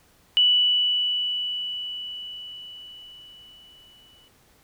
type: tone with exponential decay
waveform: sine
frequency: 2960 Hz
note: F#7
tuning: in tune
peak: -14 dBFS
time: 0.37-4.28 s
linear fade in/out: 0 ms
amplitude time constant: 850 ms
effects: pink hiss -59 dBFS RMS until 4.63 s